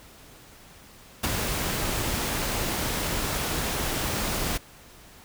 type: noise with ADSR envelope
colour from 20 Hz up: pink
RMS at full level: -23 dBFS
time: 1.23-4.58 s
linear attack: 13 ms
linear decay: 21 ms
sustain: -5 dB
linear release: 12 ms
effects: pink hiss -50 dBFS RMS until 5.24 s